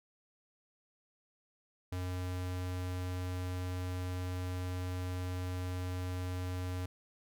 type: tone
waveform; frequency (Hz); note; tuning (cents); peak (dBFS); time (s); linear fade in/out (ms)
square; 90.9; F#2; -30; -36; 1.92-6.86; 5
effects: none